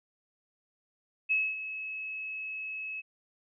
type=tone with ADSR envelope; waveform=sine; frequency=2580 Hz; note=E7; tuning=38 cents flat; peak=-23 dBFS; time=1.29-3.02 s; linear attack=24 ms; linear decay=240 ms; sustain=-12 dB; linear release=26 ms; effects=none